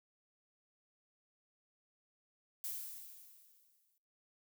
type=noise with exponential decay; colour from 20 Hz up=violet; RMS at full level=-40 dBFS; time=2.64-3.98 s; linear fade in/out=1 ms; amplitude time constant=290 ms; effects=noise-tail reverb RT60 0.7 s tail -24 dB re dry